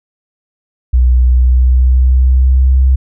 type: tone with pitch glide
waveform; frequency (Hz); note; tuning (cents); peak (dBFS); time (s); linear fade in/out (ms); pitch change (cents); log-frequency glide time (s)
sine; 62 to 65.31; B1 to C2; +7 to -3; -5; 0.93-2.96; 10; +90; 1.23-2.77
effects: none